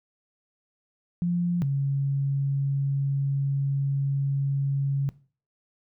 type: tone pair in turn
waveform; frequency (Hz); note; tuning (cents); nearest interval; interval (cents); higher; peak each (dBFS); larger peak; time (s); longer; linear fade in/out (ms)
sine; 174.61 / 138.59; F3 / C#3; 0 / 0; major third; 400; first; -22; neither; 1.22-1.62 / 1.62-5.09; second; 0
effects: noise-tail reverb RT60 0.4 s tail -19 dB re dry